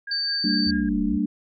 sine tone with tremolo, 1625 Hz, G#6, 38 cents flat, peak -29 dBFS, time 0.07-0.89 s, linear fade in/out 5 ms, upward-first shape sine, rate 4.8 Hz, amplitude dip 70%
sine tone, 4577 Hz, D8, 45 cents flat, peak -23 dBFS, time 0.11-0.71 s, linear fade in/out 5 ms
sine chord, G minor, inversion none, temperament equal with one note detuned, 196 / 227.2 / 293.7 Hz, G3 / Bb3 / D4, 0 / -44 / 0 cents, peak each -25 dBFS, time 0.44-1.26 s, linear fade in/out 5 ms
sine linear two-way sweep, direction down then up, 81.4 to 33.05 to 81.4 Hz, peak -31 dBFS, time 0.66-1.18 s, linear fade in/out 10 ms, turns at 1.06 s
effects none

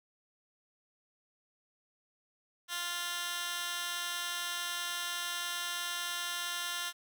15% pulse tone with high-pass filter, 349.2 Hz, F4, in tune, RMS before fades -37 dBFS, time 2.68-6.93 s, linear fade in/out 50 ms, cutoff 2100 Hz, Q 1.1, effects none

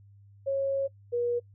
sine tone pair in turn, 547 / 480.1 Hz, C#5 / B4, -23 / -49 cents, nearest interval major second, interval 226 cents, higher first, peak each -25 dBFS, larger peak neither, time 0.46-0.88 / 1.12-1.4 s, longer first, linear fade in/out 20 ms, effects noise-tail reverb RT60 0.1 s tail -25 dB re dry + added 100 Hz sine -52 dBFS peak until 1.54 s

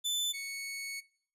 sawtooth tone pair in turn, 3516 / 2215 Hz, A7 / C#7, -2 / -2 cents, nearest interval minor sixth, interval 800 cents, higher first, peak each -27 / -34 dBFS, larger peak first, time 0.04-0.33 / 0.33-1.01 s, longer second, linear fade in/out 20 ms, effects noise-tail reverb RT60 0.5 s tail -19 dB re dry + resampled to 32000 Hz

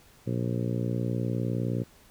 harmonic tone, 59.7 Hz, A#1, 42 cents sharp, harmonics 2 / 3 / 4 / 5 / 6 / 7 / 8 / 9, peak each -29 / -33 / -35 / -37 / -39 / -40 / -41 / -42 dBFS, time 0.26-1.84 s, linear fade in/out 20 ms, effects pink hiss -57 dBFS RMS until 2.1 s

